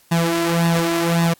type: tone with flanger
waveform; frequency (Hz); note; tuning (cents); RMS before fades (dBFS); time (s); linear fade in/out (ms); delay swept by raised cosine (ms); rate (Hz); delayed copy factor
sawtooth; 168.1; E3; +34; -18; 0.11-1.34; 10; 1.1 to 3.1; 1.8; +0.75
effects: white hiss -54 dBFS RMS until 1.39 s + AAC 64 kbps